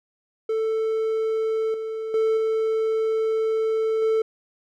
triangle tone with level steps, 442.3 Hz, A4, 9 cents sharp, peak -19 / -25 / -16 / -18 / -16 dBFS, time 0.49-4.22 s, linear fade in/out 5 ms, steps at 1.74 / 2.14 / 2.37 / 4.02 s, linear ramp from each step 2 ms, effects none

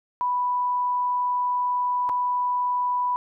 sine tone with dropouts, 987.8 Hz, B5, in tune, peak -21 dBFS, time 0.21-3.16 s, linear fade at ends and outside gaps 0 ms, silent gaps 2.091-2.096 s, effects none

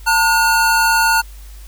square tone pair together, 903.1 / 1441 Hz, A5 / F#6, +45 / -46 cents, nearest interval minor sixth, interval 809 cents, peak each -15 dBFS, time 0.06-1.22 s, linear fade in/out 20 ms, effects added 50 Hz sine -33 dBFS peak until 1.67 s + white hiss -46 dBFS RMS until 1.67 s

